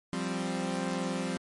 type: chord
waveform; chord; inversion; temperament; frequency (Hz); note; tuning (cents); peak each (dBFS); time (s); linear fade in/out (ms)
sawtooth; F suspended second; none; equal; 174.61 / 196 / 261.6; F3 / G3 / C4; 0 / 0 / 0; -31; 0.13-1.37; 0
effects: MP3 48 kbps